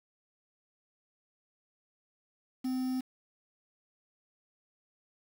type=tone with quantisation; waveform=triangle; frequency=257.1 Hz; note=C4; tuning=30 cents flat; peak=-28 dBFS; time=2.64-3.01 s; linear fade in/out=10 ms; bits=8; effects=none